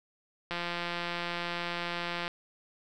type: click train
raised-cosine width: 0.3 ms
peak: -18 dBFS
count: 307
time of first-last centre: 0.51-2.279 s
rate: 173 Hz
effects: none